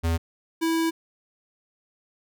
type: tone pair in turn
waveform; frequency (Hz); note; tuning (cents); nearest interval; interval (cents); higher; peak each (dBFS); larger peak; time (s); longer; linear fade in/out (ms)
square; 82.9 / 327.6; E2 / E4; +10 / -11; 2 octaves; 2379; second; -22 / -22; neither; 0.03-0.18 / 0.61-0.91; second; 20
effects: none